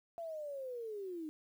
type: linear sweep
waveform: sine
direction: down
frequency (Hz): 683 to 300.6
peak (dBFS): -40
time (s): 0.18-1.29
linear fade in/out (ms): 0
effects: 11-bit